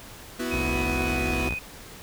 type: chord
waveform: sawtooth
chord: B suspended fourth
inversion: none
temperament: equal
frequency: 246.9 / 329.6 / 370 Hz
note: B3 / E4 / F#4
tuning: 0 / 0 / 0 cents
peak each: -26 / -29 / -29 dBFS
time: 0.39-1.49 s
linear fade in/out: 10 ms
type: tone with pitch glide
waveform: sine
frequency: 2526 to 2497 Hz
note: D#7 to D#7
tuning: +26 to +6 cents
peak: -29 dBFS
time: 0.51-1.59 s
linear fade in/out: 5 ms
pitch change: -20 cents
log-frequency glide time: 0.67-1.37 s
type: tone with vibrato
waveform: sawtooth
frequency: 63.2 Hz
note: B1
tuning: 41 cents sharp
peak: -24 dBFS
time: 0.52-1.55 s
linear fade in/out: 20 ms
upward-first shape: square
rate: 15 Hz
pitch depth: 300 cents each way
effects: pink hiss -44 dBFS RMS until 2.02 s